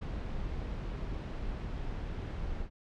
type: noise with ADSR envelope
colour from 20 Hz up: brown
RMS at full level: -34 dBFS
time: 0.01-2.7 s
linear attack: 19 ms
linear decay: 8 ms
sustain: -3 dB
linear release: 91 ms
effects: low-pass 4000 Hz 12 dB/octave